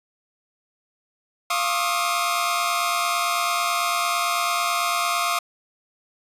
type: tone cluster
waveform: sawtooth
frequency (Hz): 695 / 1081 / 1199 / 1268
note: F5 / C#6 / D6 / D#6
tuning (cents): -9 / -44 / +36 / +32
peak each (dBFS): -23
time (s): 1.5-5.39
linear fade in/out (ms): 5
effects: resampled to 32000 Hz